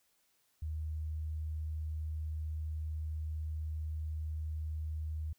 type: tone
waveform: sine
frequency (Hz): 77.78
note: D#2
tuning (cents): 0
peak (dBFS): -35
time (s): 0.62-5.33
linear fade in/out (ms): 5
effects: white hiss -74 dBFS RMS until 5.38 s